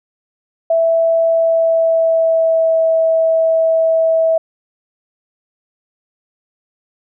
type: tone with pitch glide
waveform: sine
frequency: 659.3 to 650.2 Hz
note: E5 to E5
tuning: 0 to -24 cents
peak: -10 dBFS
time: 0.7-4.38 s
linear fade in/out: 5 ms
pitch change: -24 cents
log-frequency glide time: 1.26-2.79 s
effects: none